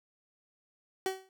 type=tone with exponential decay; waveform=30% pulse; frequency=380 Hz; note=F#4; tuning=46 cents sharp; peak=-24 dBFS; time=1.06-1.29 s; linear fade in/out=1 ms; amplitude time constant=50 ms; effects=none